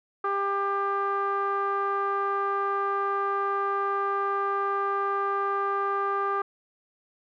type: tone with low-pass filter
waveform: sawtooth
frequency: 397.5 Hz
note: G4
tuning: 24 cents sharp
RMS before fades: -27 dBFS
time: 0.24-6.42 s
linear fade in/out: 5 ms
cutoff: 1300 Hz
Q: 9
effects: none